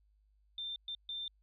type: tone bursts at uneven times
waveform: sine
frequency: 3581 Hz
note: A7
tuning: 30 cents sharp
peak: -38 dBFS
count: 3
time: 0.58-0.76 / 0.88-0.95 / 1.09-1.28 s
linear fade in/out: 2 ms
effects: added 51 Hz sine -67 dBFS peak until 1.42 s